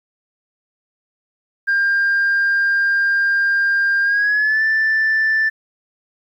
sine tone with pitch glide, 1600 to 1765.1 Hz, G6 to A6, +35 to +5 cents, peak -12 dBFS, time 1.67-5.5 s, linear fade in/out 20 ms, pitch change +170 cents, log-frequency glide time 4.02-4.63 s, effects tanh soft clip ceiling -11 dBFS + 9-bit

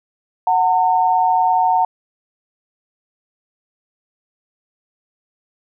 sine tone pair together, 740 / 908.7 Hz, F#5 / A#5, 0 / -44 cents, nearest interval major third, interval 356 cents, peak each -15 dBFS, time 0.47-1.85 s, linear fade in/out 2 ms, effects none

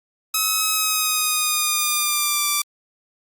5% pulse tone with pitch glide, 1279 to 1172.8 Hz, D#6 to D6, +47 to -3 cents, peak -7 dBFS, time 0.34-2.62 s, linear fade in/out 5 ms, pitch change -150 cents, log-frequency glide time 0.73-2.48 s, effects Opus 48 kbps

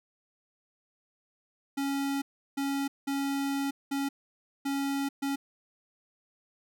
square tone bursts at uneven times, 277.2 Hz, C#4, in tune, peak -29 dBFS, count 6, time 1.77-2.22 / 2.57-2.88 / 3.07-3.71 / 3.91-4.09 / 4.65-5.09 / 5.22-5.36 s, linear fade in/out 10 ms, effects none

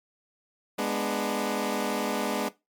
15% pulse chord, G# diminished, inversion none, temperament equal with one note detuned, 207.7 / 246.9 / 295.7 Hz, G#3 / B3 / D4, 0 / 0 / +12 cents, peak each -24 / -25 / -25 dBFS, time 0.78-2.49 s, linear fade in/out 10 ms, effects noise-tail reverb RT60 0.2 s tail -17 dB re dry + MP3 96 kbps

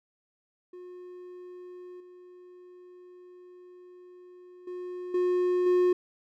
triangle tone with level steps, 360 Hz, F#4, 47 cents flat, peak -40 / -46 / -33 / -21 / -18 dBFS, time 0.73-5.93 s, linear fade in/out 5 ms, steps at 2 / 4.67 / 5.14 / 5.66 s, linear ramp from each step 5 ms, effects none

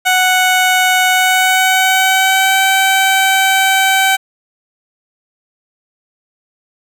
15% pulse tone with pitch glide, 740 to 768.8 Hz, F#5 to G5, 0 to -34 cents, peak -3 dBFS, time 0.05-4.17 s, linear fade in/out 20 ms, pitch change +66 cents, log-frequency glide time 1.1-2.61 s, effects none

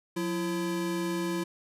square tone pair together, 180 / 337.3 Hz, F#3 / E4, -47 / +40 cents, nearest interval major seventh, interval 1087 cents, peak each -34 / -31 dBFS, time 0.16-1.44 s, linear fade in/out 10 ms, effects resampled to 32000 Hz

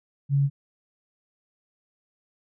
sine tone, 140 Hz, C#3, 18 cents sharp, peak -18 dBFS, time 0.29-0.5 s, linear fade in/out 50 ms, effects none

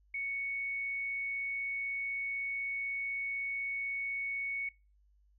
sine tone, 2221 Hz, C#7, 3 cents sharp, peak -34 dBFS, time 0.14-4.69 s, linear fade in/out 5 ms, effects noise-tail reverb RT60 0.3 s tail -24 dB re dry + added 50 Hz sine -64 dBFS peak until 5.38 s

